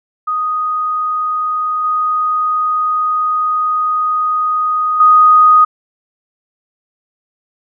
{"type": "tone with level steps", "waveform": "sine", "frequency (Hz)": 1244.5, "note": "D#6", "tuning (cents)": 0, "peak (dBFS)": [-14, -12, -4], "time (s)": [0.27, 5.65], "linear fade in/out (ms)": 10, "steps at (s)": [1.84, 5], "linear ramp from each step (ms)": 5, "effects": []}